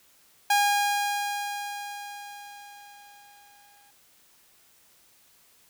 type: tone with exponential decay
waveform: sawtooth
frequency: 816 Hz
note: G#5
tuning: 31 cents flat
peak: -15 dBFS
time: 0.5-3.91 s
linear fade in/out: 5 ms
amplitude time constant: 740 ms
effects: white hiss -60 dBFS RMS until 5.69 s